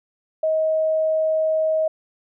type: tone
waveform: sine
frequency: 632 Hz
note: D#5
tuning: 27 cents sharp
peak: -17 dBFS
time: 0.43-1.88 s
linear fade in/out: 5 ms
effects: none